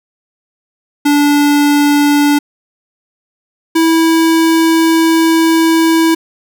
square tone pair in turn, 290.3 / 326.5 Hz, D4 / E4, -20 / -17 cents, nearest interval major second, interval 203 cents, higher second, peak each -8 dBFS, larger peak neither, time 1.05-2.39 / 3.75-6.15 s, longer second, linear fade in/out 10 ms, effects none

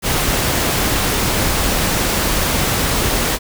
pink noise, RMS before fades -17 dBFS, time 0.02-3.39 s, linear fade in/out 50 ms, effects none

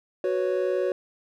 triangle chord, F# suspended fourth, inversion none, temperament equal, 370 / 493.9 / 554.4 Hz, F#4 / B4 / C#5, 0 / 0 / 0 cents, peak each -24 / -27 / -25 dBFS, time 0.24-0.92 s, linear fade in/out 2 ms, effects none

